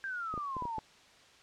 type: exponential sweep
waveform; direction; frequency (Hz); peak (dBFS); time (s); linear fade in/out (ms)
sine; down; 1609 to 860; -35; 0.04-0.79; 0
type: clicks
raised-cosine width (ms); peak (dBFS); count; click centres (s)
2; -28; 6; 0.34 / 0.377 / 0.567 / 0.623 / 0.654 / 0.783
effects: white hiss -59 dBFS RMS until 1.42 s + low-pass 5000 Hz 12 dB/octave